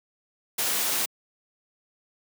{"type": "noise", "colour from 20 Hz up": "white", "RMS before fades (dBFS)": -26, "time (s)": [0.58, 1.06], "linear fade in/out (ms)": 10, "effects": ["high-pass 200 Hz 12 dB/octave"]}